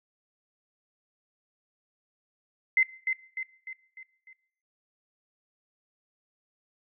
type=tone with echo; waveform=sine; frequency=2063 Hz; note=C7; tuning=25 cents flat; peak=-18 dBFS; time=2.77-2.83 s; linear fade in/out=2 ms; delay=300 ms; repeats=5; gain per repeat=-6 dB; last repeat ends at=4.33 s; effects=noise-tail reverb RT60 0.7 s tail -21 dB re dry